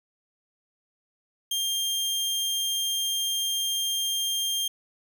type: tone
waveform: sawtooth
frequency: 3197 Hz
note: G7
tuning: 33 cents sharp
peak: -22 dBFS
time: 1.51-4.68 s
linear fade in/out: 5 ms
effects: none